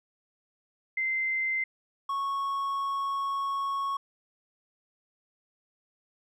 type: tone pair in turn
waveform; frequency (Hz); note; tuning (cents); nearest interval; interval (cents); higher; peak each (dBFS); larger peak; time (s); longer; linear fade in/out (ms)
sine / triangle; 2077 / 1104.1; C7 / C#6; -13 / -7; major seventh; 1094; first; -26; neither; 0.97-1.64 / 2.09-3.97; second; 5
effects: none